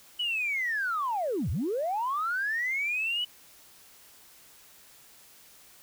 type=linear two-way sweep; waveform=sine; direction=down then up; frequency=2988 to 65.41 to 2988 Hz; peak=-26 dBFS; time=0.19-3.25 s; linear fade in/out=10 ms; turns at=1.5 s; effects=tanh soft clip ceiling -22 dBFS + white hiss -55 dBFS RMS until 5.82 s